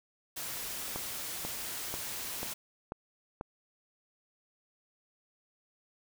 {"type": "noise", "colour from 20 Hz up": "white", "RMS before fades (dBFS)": -39, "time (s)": [0.36, 2.54], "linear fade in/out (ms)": 10}
{"type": "click train", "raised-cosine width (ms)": 1, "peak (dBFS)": -23, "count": 6, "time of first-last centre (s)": [0.96, 3.411], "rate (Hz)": 2.04}
{"effects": []}